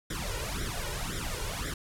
pink noise with flanger, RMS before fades -34 dBFS, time 0.1-1.74 s, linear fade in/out 5 ms, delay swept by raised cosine 0.54 to 2.14 ms, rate 1.9 Hz, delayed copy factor +0.85, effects low-pass 12000 Hz 12 dB/octave

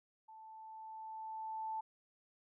sine tone with level ramp, 880 Hz, A5, in tune, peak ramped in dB -53 to -37 dBFS, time 0.28-1.81 s, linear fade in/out 10 ms, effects none

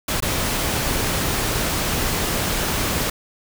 pink noise with dropouts, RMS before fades -22 dBFS, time 0.08-3.1 s, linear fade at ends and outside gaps 5 ms, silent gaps 0.204-0.223 s, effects none

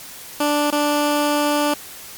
15% pulse tone with dropouts, 293.7 Hz, D4, in tune, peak -10 dBFS, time 0.4-1.74 s, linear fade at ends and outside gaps 5 ms, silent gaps 0.705-0.724 s, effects white hiss -37 dBFS RMS until 2.17 s + MP3 96 kbps

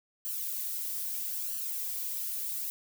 violet noise with flanger, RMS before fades -35 dBFS, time 0.25-2.7 s, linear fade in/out 0 ms, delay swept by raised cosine 0.67 to 2.97 ms, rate 0.77 Hz, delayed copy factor +0.75, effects none

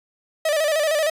45% pulse tone with vibrato, 613 Hz, D#5, 26 cents flat, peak -18 dBFS, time 0.45-1.1 s, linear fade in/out 5 ms, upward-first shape square, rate 13 Hz, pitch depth 72 cents each way, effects resampled to 32000 Hz

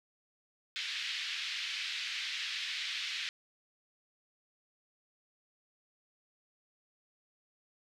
white band-pass noise, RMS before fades -38 dBFS, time 0.76-3.29 s, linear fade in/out 0 ms, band 1900 to 4100 Hz, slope 24 dB/octave, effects none

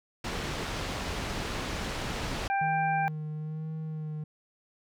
pink low-pass noise, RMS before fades -34 dBFS, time 0.24-2.48 s, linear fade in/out 5 ms, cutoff 5200 Hz, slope 12 dB/octave
harmonic tone, 790 Hz, G5, 13 cents sharp, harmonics 1 / 2 / 3, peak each -26 / -33 / -37 dBFS, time 2.5-3.08 s, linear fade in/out 0 ms
triangle tone with vibrato, 155.56 Hz, D#3, in tune, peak -31 dBFS, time 2.61-4.24 s, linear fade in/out 5 ms, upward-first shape sine, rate 1.1 Hz, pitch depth 27 cents each way
effects none

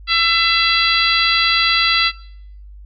harmonic tone, 671 Hz, E5, 31 cents sharp, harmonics 2 / 3 / 4 / 5 / 6 / 7, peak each -20 / -20 / -20 / -20 / -20 / -20 dBFS, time 0.07-2.12 s, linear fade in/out 50 ms, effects noise-tail reverb RT60 0.7 s tail -21 dB re dry + added 50 Hz sine -35 dBFS peak until 2.85 s

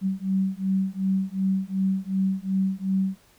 sine beating tone pair, 190 / 192.7 Hz, F#3 / G3, +46 / -29 cents, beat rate 2.7 Hz, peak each -25 dBFS, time 0.01-3.18 s, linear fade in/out 50 ms, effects pink hiss -58 dBFS RMS until 3.38 s

